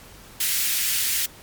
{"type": "high-pass noise", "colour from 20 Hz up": "white", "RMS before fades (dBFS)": -23, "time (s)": [0.4, 1.26], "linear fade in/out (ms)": 5, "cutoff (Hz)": 1700, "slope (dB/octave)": 24, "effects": ["pink hiss -46 dBFS RMS until 1.42 s", "MP3 96 kbps"]}